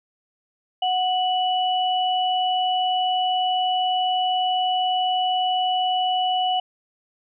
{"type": "tone pair together", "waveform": "sine", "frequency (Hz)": [738, 2952], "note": ["F#5", "F#7"], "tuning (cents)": [-5, -5], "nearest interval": "2 octaves", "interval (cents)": 2400, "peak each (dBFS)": [-20, -25], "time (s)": [0.82, 6.6], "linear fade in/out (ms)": 5, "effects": []}